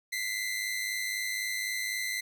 sawtooth tone pair together, 1984.1 / 2088 Hz, B6 / C7, +7 / -4 cents, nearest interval minor second, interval 89 cents, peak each -31 / -30 dBFS, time 0.12-2.21 s, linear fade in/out 10 ms, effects none

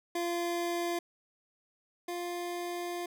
25% pulse tone pair in turn, 344.9 / 349.9 Hz, F4 / F4, -22 / +3 cents, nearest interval unison, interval 25 cents, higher second, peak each -27 / -31 dBFS, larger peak first, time 0.15-0.99 / 2.08-3.06 s, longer second, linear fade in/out 5 ms, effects none

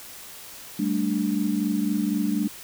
sine chord, G suspended second, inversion none, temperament equal, 196 / 220 / 293.7 Hz, G3 / A3 / D4, 0 / 0 / 0 cents, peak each -26 dBFS, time 0.79-2.48 s, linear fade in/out 5 ms, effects white hiss -42 dBFS RMS until 2.63 s

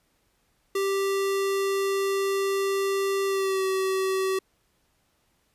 square tone with pitch glide, 392 to 381.1 Hz, G4 to G4, 0 to -49 cents, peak -24 dBFS, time 0.75-4.39 s, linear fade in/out 5 ms, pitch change -49 cents, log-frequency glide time 3.26-3.64 s, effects pink hiss -69 dBFS RMS until 5.54 s + resampled to 32000 Hz

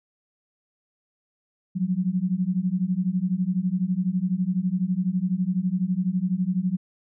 sine beating tone pair, 176.9 / 188.9 Hz, F3 / F#3, +23 / +36 cents, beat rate 12 Hz, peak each -25 / -24 dBFS, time 1.75-6.77 s, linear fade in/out 20 ms, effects none

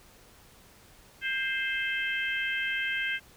harmonic tone with a mistuned harmonic, 523.3 Hz, C5, in tune, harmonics 3 / 4 / 5 / 6, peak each -31 / -33 / -35 / -37 dBFS, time 1.21-3.2 s, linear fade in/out 50 ms, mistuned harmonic 3, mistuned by +22 cents, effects pink hiss -56 dBFS RMS until 3.36 s

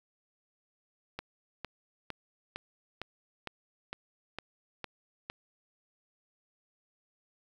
click train, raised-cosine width 0.3 ms, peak -21 dBFS, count 10, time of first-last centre 1.19-5.3 s, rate 2.19 Hz, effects 9-bit

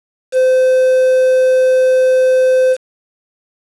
triangle tone with quantisation, 515 Hz, C5, 28 cents flat, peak -6 dBFS, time 0.32-2.77 s, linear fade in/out 50 ms, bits 5, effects resampled to 24000 Hz

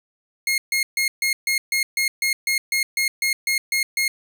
sawtooth tone bursts, 2149 Hz, C7, 46 cents sharp, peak -15 dBFS, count 15, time 0.47-4.08 s, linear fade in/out 2 ms, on 110 ms, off 140 ms, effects none

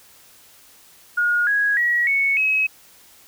sine tone with pitch steps, 1435 / 1657.9 / 1915.5 / 2213 / 2557 Hz, F6 / G#6 / A#6 / C#7 / D#7, +47 / -3 / +47 / -3 / +47 cents, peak -16 dBFS, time 1.17-2.67 s, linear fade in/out 10 ms, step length 300 ms, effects white hiss -50 dBFS RMS until 3.27 s

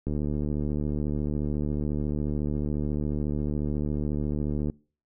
click train, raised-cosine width 3 ms, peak -17 dBFS, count 344, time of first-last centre 0.07-4.699 s, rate 74.1 Hz, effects noise-tail reverb RT60 0.4 s tail -24 dB re dry

